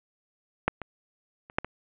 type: clicks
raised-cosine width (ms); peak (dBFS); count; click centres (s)
0.5; -7 / -20 / -30 / -8 / -21; 5; 0.68 / 0.817 / 1.499 / 1.585 / 1.646
effects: resampled to 8000 Hz + 8-bit